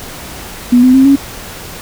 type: tone with pitch steps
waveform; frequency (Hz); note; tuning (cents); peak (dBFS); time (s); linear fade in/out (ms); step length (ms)
sine; 244.6 / 254.8 / 265.5 / 276.6; B3 / C4 / C4 / C#4; -16 / -46 / +25 / -4; -3; 0.72-1.16; 10; 110
effects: pink hiss -28 dBFS RMS until 1.81 s